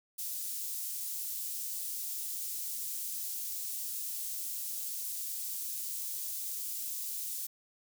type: high-pass noise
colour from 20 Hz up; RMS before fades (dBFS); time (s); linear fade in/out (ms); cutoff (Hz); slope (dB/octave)
white; -38; 0.18-7.47; 10; 6600; 12
effects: none